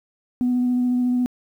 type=tone with vibrato; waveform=sine; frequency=247.8 Hz; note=B3; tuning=6 cents sharp; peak=-16 dBFS; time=0.41-1.26 s; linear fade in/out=0 ms; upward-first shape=sine; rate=14 Hz; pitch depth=12 cents each way; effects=tanh soft clip ceiling -14 dBFS + 9-bit